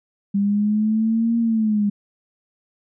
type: linear two-way sweep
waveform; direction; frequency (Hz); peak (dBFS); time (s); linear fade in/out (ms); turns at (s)
sine; up then down; 198.5 to 233.1 to 202.2; -16; 0.34-1.9; 10; 1.38
effects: none